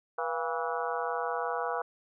harmonic tone with a mistuned harmonic, 162.8 Hz, E3, 21 cents flat, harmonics 3 / 4 / 5 / 6 / 7 / 8 / 9, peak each -35 / -36 / -37 / -38 / -38 / -39 / -40 dBFS, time 0.18-1.82 s, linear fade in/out 5 ms, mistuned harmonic 4, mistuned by +96 cents, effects none

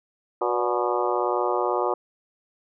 harmonic tone with a mistuned harmonic, 121.9 Hz, B2, 22 cents flat, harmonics 3 / 4 / 5 / 6 / 7 / 8 / 9 / 10, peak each -27 / -28 / -29 / -30 / -30 / -31 / -32 / -32 dBFS, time 0.41-1.94 s, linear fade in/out 5 ms, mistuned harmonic 5, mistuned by -70 cents, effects none

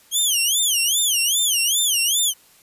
15% pulse tone with vibrato, 3136 Hz, G7, in tune, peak -10 dBFS, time 0.11-2.34 s, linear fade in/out 50 ms, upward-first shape sine, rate 2.5 Hz, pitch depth 240 cents each way, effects white hiss -53 dBFS RMS until 2.62 s + resampled to 32000 Hz

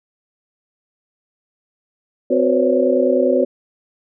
sine tone cluster, 256.6 / 366.6 / 495.2 / 535 / 565 Hz, C4 / F#4 / B4 / C5 / C#5, -34 / -16 / +5 / +38 / +33 cents, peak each -19 dBFS, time 2.3-3.45 s, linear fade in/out 10 ms, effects none

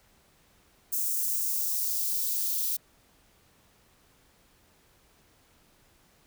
violet noise with high-pass filter sweep, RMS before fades -29 dBFS, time 0.92-2.77 s, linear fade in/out 10 ms, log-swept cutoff 7000 to 3700 Hz, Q 1.4, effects pink hiss -63 dBFS RMS until 6.26 s

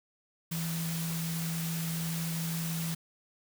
sine tone in noise, 164.81 Hz, E3, in tune, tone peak -32 dBFS, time 0.51-2.95 s, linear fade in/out 10 ms, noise white, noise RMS -39 dBFS, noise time 0.51-2.95 s, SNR +4 dB, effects none

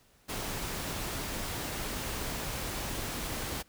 pink noise, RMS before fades -36 dBFS, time 0.28-3.63 s, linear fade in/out 20 ms, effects pink hiss -64 dBFS RMS until 3.68 s

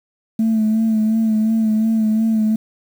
sine tone with vibrato, 220 Hz, A3, in tune, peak -12 dBFS, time 0.39-2.56 s, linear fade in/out 5 ms, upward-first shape sine, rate 2.8 Hz, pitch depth 34 cents each way, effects tanh soft clip ceiling -10 dBFS + 7-bit

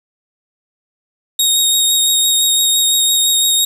20% pulse tone with vibrato, 3743 Hz, A#7, 6 cents sharp, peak -5 dBFS, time 1.39-3.65 s, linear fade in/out 5 ms, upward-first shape sine, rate 5.9 Hz, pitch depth 13 cents each way, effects 7-bit

